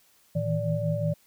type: tone cluster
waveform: sine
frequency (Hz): 111.4 / 156.6 / 162.1 / 582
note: A2 / D#3 / E3 / D5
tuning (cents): +22 / +11 / -29 / -16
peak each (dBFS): -30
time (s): 0.35-1.14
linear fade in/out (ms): 10
effects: white hiss -62 dBFS RMS until 1.26 s